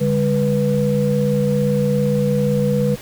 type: tone cluster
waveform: sine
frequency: 144.2 / 201.7 / 489.6 Hz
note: D3 / G3 / B4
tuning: -31 / +50 / -15 cents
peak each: -19 dBFS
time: 0-2.96 s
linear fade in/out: 20 ms
effects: pink hiss -37 dBFS RMS until 3.01 s